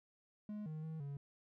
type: tone with pitch steps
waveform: triangle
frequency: 210 / 155.7 / 159.1 / 141.1 Hz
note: G#3 / D#3 / D#3 / C#3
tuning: +19 / +2 / +39 / +31 cents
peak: -40 dBFS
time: 0.49-1.17 s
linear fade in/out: 2 ms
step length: 170 ms
effects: none